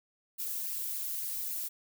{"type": "noise with flanger", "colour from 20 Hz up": "violet", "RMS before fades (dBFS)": -36, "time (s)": [0.38, 1.69], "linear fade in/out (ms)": 20, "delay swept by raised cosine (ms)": [0.43, 3.63], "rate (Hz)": 3.5, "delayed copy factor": 0.7, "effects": []}